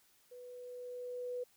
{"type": "tone with level ramp", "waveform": "sine", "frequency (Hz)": 493.9, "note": "B4", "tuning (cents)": 0, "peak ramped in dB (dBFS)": [-49, -36], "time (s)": [0.31, 1.44], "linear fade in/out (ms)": 10, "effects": ["white hiss -69 dBFS RMS until 1.56 s"]}